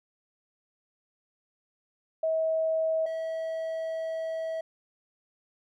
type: tone pair in turn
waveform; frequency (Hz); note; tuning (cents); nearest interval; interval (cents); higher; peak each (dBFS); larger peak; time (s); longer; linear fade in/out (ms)
sine / triangle; 642 / 647.6; E5 / E5; -46 / -31; unison; 15; second; -24 / -28; first; 2.23-3.06 / 3.06-4.61; second; 5
effects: none